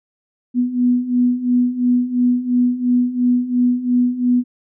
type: beating tone pair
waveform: sine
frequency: 244.6 / 247.5 Hz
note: B3 / B3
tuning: -16 / +4 cents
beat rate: 2.9 Hz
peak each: -19 / -15 dBFS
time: 0.54-4.44 s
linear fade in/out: 50 ms
effects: none